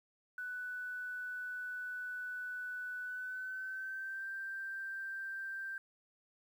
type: tone with pitch glide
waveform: sine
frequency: 1489 to 1571.2 Hz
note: F#6 to G6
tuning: +11 to +4 cents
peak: -39 dBFS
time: 0.38-5.78 s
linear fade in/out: 2 ms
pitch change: +93 cents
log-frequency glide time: 3.04-4.27 s
effects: 11-bit